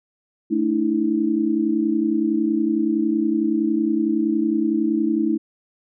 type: chord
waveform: sine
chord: A suspended fourth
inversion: none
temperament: equal with one note detuned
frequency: 220 / 293.7 / 324.5 Hz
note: A3 / D4 / E4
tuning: 0 / 0 / -27 cents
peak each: -23 / -23 / -20 dBFS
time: 0.5-5.38 s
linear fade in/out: 20 ms
effects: none